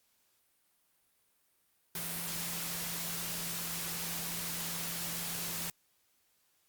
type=tone in noise; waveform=sine; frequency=170 Hz; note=F3; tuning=46 cents flat; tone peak=-46 dBFS; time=1.95-5.7 s; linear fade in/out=2 ms; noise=white; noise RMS=-38 dBFS; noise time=1.95-5.7 s; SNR=-11 dB; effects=white hiss -73 dBFS RMS until 6.68 s + Opus 48 kbps